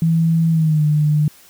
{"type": "tone with pitch glide", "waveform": "sine", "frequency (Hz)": [164.1, 150.48], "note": ["E3", "D3"], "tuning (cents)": [-8, 42], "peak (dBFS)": -12, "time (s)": [0.02, 1.28], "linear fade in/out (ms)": 2, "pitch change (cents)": -150, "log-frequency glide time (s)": [0.5, 0.84], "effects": ["white hiss -47 dBFS RMS until 1.49 s"]}